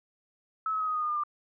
sine tone with pitch steps, 1298 / 1282.4 / 1266.9 / 1251.6 / 1236.5 / 1221.6 / 1206.9 / 1192.3 Hz, E6 / E6 / D#6 / D#6 / D#6 / D#6 / D6 / D6, -27 / -48 / +31 / +10 / -11 / -32 / +47 / +26 cents, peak -27 dBFS, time 0.66-1.236 s, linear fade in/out 2 ms, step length 72 ms, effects none

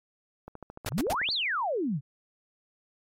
click train, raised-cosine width 1 ms, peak -27 dBFS, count 12, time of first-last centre 0.48-1.289 s, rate 13.6 Hz
pink noise bursts, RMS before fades -32 dBFS, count 3, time 0.86-1.129 s, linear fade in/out 2 ms, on 31 ms, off 88 ms
sine exponential two-way sweep, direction up then down, 100.5 to 4731 to 122.8 Hz, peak -26 dBFS, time 0.9-2.01 s, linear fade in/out 50 ms, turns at 1.32 s
effects MP3 64 kbps

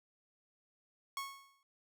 sawtooth tone with exponential decay, 1100 Hz, C#6, 14 cents flat, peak -32 dBFS, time 1.17-1.63 s, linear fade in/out 1 ms, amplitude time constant 98 ms, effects none

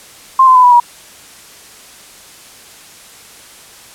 sine tone with pitch steps, 1053 / 1028.9 / 1005.4 / 982.5 / 960 Hz, C6 / C6 / B5 / B5 / B5, +11 / -29 / +31 / -9 / -49 cents, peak -3 dBFS, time 0.39-0.8 s, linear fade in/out 5 ms, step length 82 ms, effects white hiss -38 dBFS RMS until 3.94 s + low-pass 11000 Hz 12 dB/octave

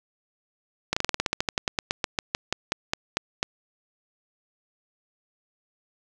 slowing click train, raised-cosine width 0.2 ms, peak -6 dBFS, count 23, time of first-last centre 0.93-3.429 s, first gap 35 ms, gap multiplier 1.1, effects none

